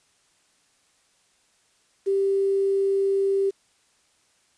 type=tone with quantisation; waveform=sine; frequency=392 Hz; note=G4; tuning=in tune; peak=-19 dBFS; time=2.06-3.51 s; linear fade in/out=20 ms; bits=8; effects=white hiss -64 dBFS RMS until 4.57 s + resampled to 22050 Hz